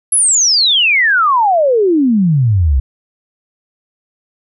sine exponential sweep, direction down, 11175 to 61.74 Hz, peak -8 dBFS, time 0.12-2.8 s, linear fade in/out 5 ms, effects none

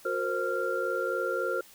sine tone cluster, 363.6 / 464.5 / 528 / 1387 Hz, F#4 / A#4 / C5 / F6, -30 / -6 / +16 / -12 cents, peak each -34 / -33 / -32 / -32 dBFS, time 0.05-1.61 s, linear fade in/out 5 ms, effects white hiss -54 dBFS RMS until 1.74 s

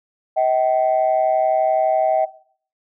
sine tone pair together, 637 / 768.8 Hz, D#5 / G5, +41 / -34 cents, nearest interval minor third, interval 325 cents, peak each -16 dBFS, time 0.36-2.26 s, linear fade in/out 20 ms, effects noise-tail reverb RT60 0.5 s tail -17 dB re dry + tanh soft clip ceiling -9 dBFS

